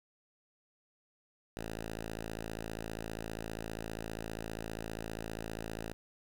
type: tone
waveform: 5% pulse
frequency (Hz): 55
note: A1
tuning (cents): 0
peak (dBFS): -28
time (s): 1.57-5.93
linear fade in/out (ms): 0
effects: none